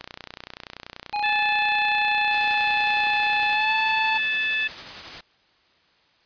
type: click train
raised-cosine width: 0.2 ms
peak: -18 dBFS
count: 108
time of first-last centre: 0.01-3.53 s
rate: 30.4 Hz
type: tone with pitch glide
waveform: square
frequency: 830.6 to 880 Hz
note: G#5 to A5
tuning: 0 to 0 cents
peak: -24 dBFS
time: 1.13-4.18 s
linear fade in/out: 10 ms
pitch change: +100 cents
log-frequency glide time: 3.5-3.74 s
type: harmonic tone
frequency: 871 Hz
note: A5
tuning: 18 cents flat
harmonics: 2 / 3 / 4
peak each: -26 / -24 / -31 dBFS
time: 1.23-4.68 s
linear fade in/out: 10 ms
type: noise with tremolo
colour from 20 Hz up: white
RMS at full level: -35 dBFS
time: 2.32-5.21 s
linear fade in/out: 5 ms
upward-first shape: sine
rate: 11 Hz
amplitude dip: 30%
effects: white hiss -61 dBFS RMS until 6.25 s + resampled to 11025 Hz